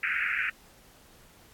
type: band-pass noise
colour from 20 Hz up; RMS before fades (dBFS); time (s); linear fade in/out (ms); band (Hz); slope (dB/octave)
pink; -29; 0.03-0.5; 5; 1400 to 2600; 96
effects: pink hiss -57 dBFS RMS until 1.53 s + AAC 64 kbps